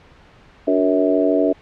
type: harmonic tone with a mistuned harmonic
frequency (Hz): 92.5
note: F#2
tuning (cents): 0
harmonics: 3 / 4 / 5 / 6 / 7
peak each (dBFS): -18 / -22 / -21 / -24 / -19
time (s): 0.67-1.53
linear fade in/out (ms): 10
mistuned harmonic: 3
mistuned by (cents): +74
effects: pink hiss -48 dBFS RMS until 1.61 s + low-pass 3000 Hz 12 dB/octave